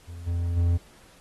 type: tone with level steps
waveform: triangle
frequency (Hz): 85.9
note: F2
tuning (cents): -28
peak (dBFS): -34 / -22 / -17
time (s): 0.07-0.78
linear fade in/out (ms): 20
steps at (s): 0.26 / 0.56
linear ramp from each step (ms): 20
effects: pink hiss -55 dBFS RMS until 1.2 s + AAC 32 kbps